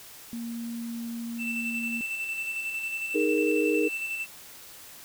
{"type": "tone", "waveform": "sine", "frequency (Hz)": 233.1, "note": "A#3", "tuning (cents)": 0, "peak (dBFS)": -32, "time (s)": [0.33, 2.01], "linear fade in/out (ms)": 0}
{"type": "tone with tremolo", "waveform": "triangle", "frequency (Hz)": 2663, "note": "E7", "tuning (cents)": 17, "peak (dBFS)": -27, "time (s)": [1.38, 4.27], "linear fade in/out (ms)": 50, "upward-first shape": "square", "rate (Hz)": 11, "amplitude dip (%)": 35}
{"type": "chord", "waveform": "sine", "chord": "D# suspended fourth", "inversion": "none", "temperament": "just", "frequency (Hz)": [311.1, 414.8, 466.7], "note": ["D#4", "G#4", "A#4"], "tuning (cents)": [0, -2, 2], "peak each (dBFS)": [-26, -27, -27], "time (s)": [3.14, 3.89], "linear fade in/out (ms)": 20}
{"effects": ["white hiss -47 dBFS RMS until 5.04 s"]}